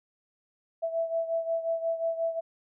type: beating tone pair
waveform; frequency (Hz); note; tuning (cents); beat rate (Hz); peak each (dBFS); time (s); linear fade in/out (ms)
sine; 659.3 / 664.9; E5 / E5; 0 / +15; 5.6; -28 / -33; 0.82-2.41; 20
effects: none